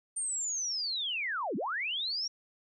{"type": "linear two-way sweep", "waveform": "sine", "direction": "down then up", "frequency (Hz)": [8940, 169.8, 5690], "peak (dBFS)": -31, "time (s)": [0.16, 2.28], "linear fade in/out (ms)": 10, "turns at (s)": 1.56, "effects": []}